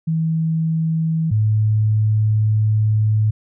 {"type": "tone pair in turn", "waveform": "sine", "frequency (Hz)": [161.4, 107.72], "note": ["E3", "A2"], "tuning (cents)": [-36, -36], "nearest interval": "perfect fifth", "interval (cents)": 700, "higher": "first", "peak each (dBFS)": [-16, -13], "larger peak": "second", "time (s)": [[0.07, 1.31], [1.31, 3.31]], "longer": "second", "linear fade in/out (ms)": 10, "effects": []}